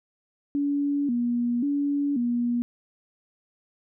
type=tone with vibrato; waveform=sine; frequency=261.6 Hz; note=C4; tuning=in tune; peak=-22 dBFS; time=0.55-2.62 s; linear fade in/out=0 ms; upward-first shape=square; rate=0.93 Hz; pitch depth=150 cents each way; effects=none